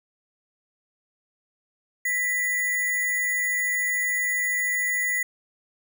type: tone with sample-and-hold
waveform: sine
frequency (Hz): 1973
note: B6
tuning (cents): -2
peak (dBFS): -22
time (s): 2.05-5.23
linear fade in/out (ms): 5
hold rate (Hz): 8820
effects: none